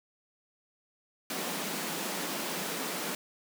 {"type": "high-pass noise", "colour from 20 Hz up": "pink", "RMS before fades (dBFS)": -35, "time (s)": [1.3, 3.15], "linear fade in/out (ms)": 2, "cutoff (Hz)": 160, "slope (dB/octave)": 96, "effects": []}